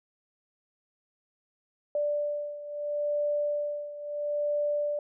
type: beating tone pair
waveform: sine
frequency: 587.3 / 588.05 Hz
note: D5 / D5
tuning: 0 / +2 cents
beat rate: 0.75 Hz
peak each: -29 / -33 dBFS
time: 1.95-4.99 s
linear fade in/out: 2 ms
effects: none